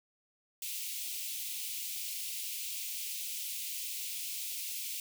white high-pass noise, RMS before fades -39 dBFS, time 0.62-5 s, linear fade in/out 2 ms, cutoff 2300 Hz, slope 48 dB/octave, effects none

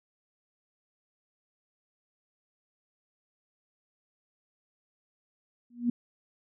sine tone with exponential growth, 240 Hz, B3, 49 cents flat, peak -20 dBFS, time 5.7-5.9 s, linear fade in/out 5 ms, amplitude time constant 43 ms, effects none

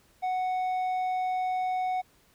square tone with low-pass filter, 740 Hz, F#5, in tune, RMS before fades -29 dBFS, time 0.22-2.02 s, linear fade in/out 20 ms, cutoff 1700 Hz, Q 0.53, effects pink hiss -63 dBFS RMS until 2.34 s

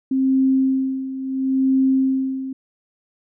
sine tone with tremolo, 264.9 Hz, C4, 22 cents sharp, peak -13 dBFS, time 0.11-2.53 s, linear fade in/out 5 ms, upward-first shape sine, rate 0.73 Hz, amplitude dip 75%, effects none

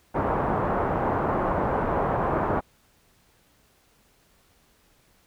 white low-pass noise, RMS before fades -25 dBFS, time 0.14-2.61 s, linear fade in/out 20 ms, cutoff 1100 Hz, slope 24 dB/octave, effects pink hiss -62 dBFS RMS until 5.26 s

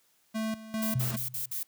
square tone with tremolo, 220 Hz, A3, in tune, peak -30 dBFS, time 0.34-1.17 s, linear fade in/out 20 ms, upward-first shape square, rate 2.5 Hz, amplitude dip 80%
violet noise bursts, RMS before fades -34 dBFS, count 5, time 0.82-1.632 s, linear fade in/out 5 ms, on 120 ms, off 53 ms
sine tone with exponential decay, 126.4 Hz, B2, 41 cents sharp, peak -23 dBFS, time 0.95-1.6 s, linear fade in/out 5 ms, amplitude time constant 140 ms
pink noise, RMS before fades -40 dBFS, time 1-1.16 s, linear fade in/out 5 ms
effects white hiss -68 dBFS RMS until 1.67 s + high-pass 80 Hz 12 dB/octave

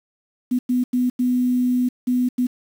sine tone bursts at uneven times, 248.9 Hz, B3, 14 cents sharp, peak -16 dBFS, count 6, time 0.51-0.59 / 0.69-0.84 / 0.93-1.1 / 1.19-1.89 / 2.07-2.29 / 2.38-2.47 s, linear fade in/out 10 ms, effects 7-bit

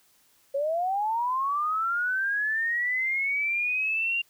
sine linear sweep, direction up, 540 to 2793 Hz, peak -24 dBFS, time 0.54-4.22 s, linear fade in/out 10 ms, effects white hiss -63 dBFS RMS until 4.29 s

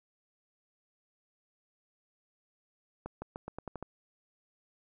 accelerating click train, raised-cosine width 1 ms, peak -25 dBFS, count 8, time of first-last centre 3.06-3.826 s, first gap 160 ms, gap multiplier 0.87, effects none

